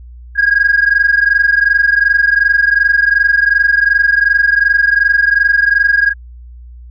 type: tone pair together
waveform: sine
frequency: 1625.3 / 1648 Hz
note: G#6 / G#6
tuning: -38 / -14 cents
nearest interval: unison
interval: 24 cents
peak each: -10 dBFS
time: 0.35-6.14 s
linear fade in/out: 50 ms
effects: tanh soft clip ceiling -2 dBFS + added 60 Hz sine -31 dBFS peak until 6.9 s